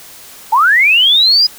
sine linear sweep, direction up, 830.6 to 5000 Hz, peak -6 dBFS, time 0.52-1.47 s, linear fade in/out 10 ms, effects white hiss -36 dBFS RMS until 1.58 s

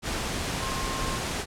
sine tone in noise, 1064 Hz, C6, 29 cents sharp, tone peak -34 dBFS, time 0.58-1.2 s, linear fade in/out 50 ms, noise pink, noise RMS -30 dBFS, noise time 0.02-1.46 s, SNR -7 dB, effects low-pass 9000 Hz 12 dB/octave

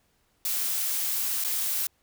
blue noise with dropouts, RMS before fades -28 dBFS, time 0.45-1.87 s, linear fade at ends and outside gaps 2 ms, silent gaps 1.44-1.446 s, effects pink hiss -69 dBFS RMS until 2.02 s

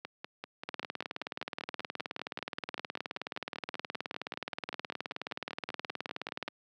two click trains, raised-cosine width 0.3 ms, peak -23 / -19 dBFS, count 34 / 111, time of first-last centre 0.05-6.483 / 0.69-6.479 s, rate 5.13 / 19 Hz, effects high-pass 200 Hz 12 dB/octave

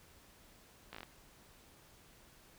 slowing click train, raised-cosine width 0.3 ms, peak -30 dBFS, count 6, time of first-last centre 0.93-1.032 s, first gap 16 ms, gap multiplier 1.12, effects pink hiss -62 dBFS RMS until 2.58 s

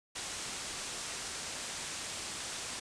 white low-pass noise, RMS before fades -41 dBFS, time 0.15-2.8 s, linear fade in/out 10 ms, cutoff 9100 Hz, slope 48 dB/octave, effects none

